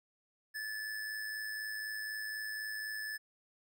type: tone with amplitude modulation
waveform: square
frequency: 1735 Hz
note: A6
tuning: 25 cents flat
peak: -37 dBFS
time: 0.54-3.18 s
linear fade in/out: 20 ms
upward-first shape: sine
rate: 104 Hz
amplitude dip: 40%
effects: 13-bit